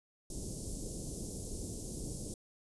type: band-stop noise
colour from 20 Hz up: pink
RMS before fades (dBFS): -41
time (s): 0.3-2.34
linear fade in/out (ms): 2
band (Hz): 470 to 6100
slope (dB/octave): 24
effects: resampled to 24000 Hz